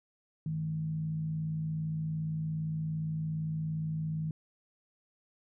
sine tone with frequency modulation, 157.3 Hz, D#3, 19 cents sharp, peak -31 dBFS, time 0.46-4.31 s, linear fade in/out 2 ms, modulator 57.4 Hz, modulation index 0.32, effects none

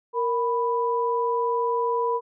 sine tone pair together, 466.2 / 988.5 Hz, A#4 / B5, 0 / +1 cents, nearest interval octave + minor second, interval 1301 cents, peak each -24 dBFS, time 0.13-2.21 s, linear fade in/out 50 ms, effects none

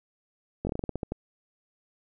slowing click train, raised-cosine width 2 ms, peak -17 dBFS, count 11, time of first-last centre 0.65-1.12 s, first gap 20 ms, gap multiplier 1.18, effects none

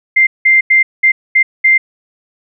sine tone bursts at uneven times, 2093 Hz, C7, in tune, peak -5 dBFS, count 6, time 0.16-0.27 / 0.45-0.61 / 0.7-0.83 / 1.03-1.12 / 1.35-1.43 / 1.64-1.78 s, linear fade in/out 10 ms, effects none

